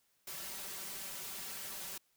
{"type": "noise with comb filter", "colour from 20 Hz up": "white", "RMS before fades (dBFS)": -44, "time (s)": [0.27, 1.98], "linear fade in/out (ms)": 5, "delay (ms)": 5.2, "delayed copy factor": 0.8, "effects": ["white hiss -75 dBFS RMS until 2.16 s"]}